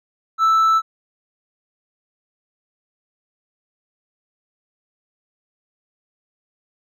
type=tone with hard clipping; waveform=sine; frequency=1318.5 Hz; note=E6; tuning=in tune; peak=-13 dBFS; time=0.38-0.82 s; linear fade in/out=50 ms; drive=2 dB; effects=none